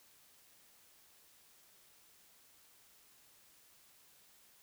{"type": "silence", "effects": ["white hiss -65 dBFS RMS until 4.62 s"]}